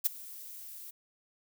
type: noise with ADSR envelope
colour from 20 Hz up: violet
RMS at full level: -24 dBFS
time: 0.04-0.91 s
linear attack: 23 ms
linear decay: 11 ms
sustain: -22 dB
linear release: 11 ms
effects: none